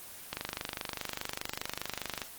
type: click train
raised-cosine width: 0.2 ms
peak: -16 dBFS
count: 48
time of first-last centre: 0.33-2.218 s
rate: 24.9 Hz
effects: white hiss -47 dBFS RMS until 2.38 s + Opus 24 kbps